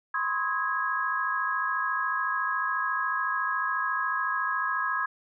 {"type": "tone cluster", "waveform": "sine", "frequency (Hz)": [1018, 1072, 1271, 1653], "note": ["C6", "C6", "D#6", "G#6"], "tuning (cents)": [-48, 42, 36, -9], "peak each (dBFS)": [-34, -32, -31, -29], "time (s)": [0.14, 5.06], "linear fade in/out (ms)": 5, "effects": []}